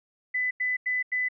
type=tone bursts; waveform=sine; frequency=2002 Hz; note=B6; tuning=23 cents sharp; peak=-24 dBFS; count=4; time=0.34-1.287 s; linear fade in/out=10 ms; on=170 ms; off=89 ms; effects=none